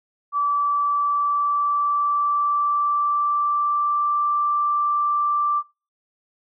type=tone with pitch glide; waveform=sine; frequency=1156 to 1174.8 Hz; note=D6 to D6; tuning=-28 to 0 cents; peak=-18 dBFS; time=0.32-5.63 s; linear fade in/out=50 ms; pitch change=+28 cents; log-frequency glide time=0.47-4.21 s; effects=noise-tail reverb RT60 0.3 s tail -21 dB re dry